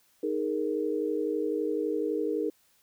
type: chord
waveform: sine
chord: D# suspended fourth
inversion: none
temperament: just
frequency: 311.1 / 414.8 / 466.7 Hz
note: D#4 / G#4 / A#4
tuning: 0 / -2 / +2 cents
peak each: -31 dBFS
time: 0.23-2.5 s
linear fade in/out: 5 ms
effects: white hiss -66 dBFS RMS until 2.82 s